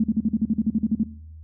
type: tone bursts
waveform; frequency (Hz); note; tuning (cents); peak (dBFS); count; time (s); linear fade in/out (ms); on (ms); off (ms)
sine; 220; A3; 0; -16; 13; 0-1.035; 5; 39; 44
effects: noise-tail reverb RT60 0.6 s tail -18 dB re dry + added 79 Hz sine -39 dBFS peak until 1.43 s